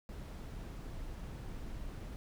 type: noise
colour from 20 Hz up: brown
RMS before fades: -44 dBFS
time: 0.09-2.16 s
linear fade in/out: 0 ms
effects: none